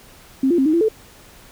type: tone with pitch steps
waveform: sine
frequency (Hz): 266.1 / 345.7 / 267.1 / 311.1 / 338 / 437.6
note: C4 / F4 / C4 / D#4 / E4 / A4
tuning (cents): +29 / -18 / +36 / 0 / +43 / -9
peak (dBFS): -13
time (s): 0.43-0.886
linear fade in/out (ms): 5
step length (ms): 76
effects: pink hiss -46 dBFS RMS until 1.51 s